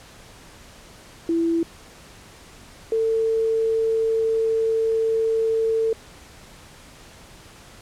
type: tone pair in turn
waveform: sine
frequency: 332.8 / 448 Hz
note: E4 / A4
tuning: +17 / +31 cents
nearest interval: perfect fourth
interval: 514 cents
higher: second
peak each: -18 dBFS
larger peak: neither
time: 1.29-1.63 / 2.92-5.93 s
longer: second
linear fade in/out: 2 ms
effects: pink hiss -46 dBFS RMS until 7.81 s + low-pass 10000 Hz 12 dB/octave